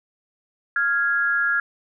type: tone pair together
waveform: sine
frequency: 1396.9 / 1661.2 Hz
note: F6 / G#6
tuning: 0 / 0 cents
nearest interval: minor third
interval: 300 cents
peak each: -21 dBFS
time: 0.76-1.6 s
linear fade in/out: 2 ms
effects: none